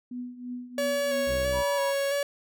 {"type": "tone with tremolo", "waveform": "sine", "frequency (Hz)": 246.9, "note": "B3", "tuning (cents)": 0, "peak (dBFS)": -31, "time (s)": [0.11, 1.37], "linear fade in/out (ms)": 5, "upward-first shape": "triangle", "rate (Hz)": 3, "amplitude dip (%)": 80}
{"type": "tone with vibrato", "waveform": "45% pulse", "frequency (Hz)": 562, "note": "C#5", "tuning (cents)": 24, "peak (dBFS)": -25, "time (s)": [0.78, 2.23], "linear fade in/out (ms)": 2, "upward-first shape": "square", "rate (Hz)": 1.5, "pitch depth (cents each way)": 19}
{"type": "harmonic tone", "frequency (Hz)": 63.9, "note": "C2", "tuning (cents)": -40, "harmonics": [1, 2, 3, 4, 5, 6, 7, 8, 9, 10], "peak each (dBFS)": [-33, -39, -43, -45, -47, -49, -50, -51, -52, -53], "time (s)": [1.26, 1.64], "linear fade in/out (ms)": 50}
{"type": "tone", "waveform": "sine", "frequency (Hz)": 972, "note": "B5", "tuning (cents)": -28, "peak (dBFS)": -30, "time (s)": [1.52, 1.94], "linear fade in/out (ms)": 50}
{"effects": []}